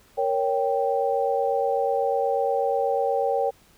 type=chord; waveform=sine; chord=G diminished; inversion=first; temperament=equal; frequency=466.2 / 554.4 / 784 Hz; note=Bb4 / Db5 / G5; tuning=0 / 0 / 0 cents; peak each=-25 dBFS; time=0.17-3.51 s; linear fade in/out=20 ms; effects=pink hiss -57 dBFS RMS until 3.77 s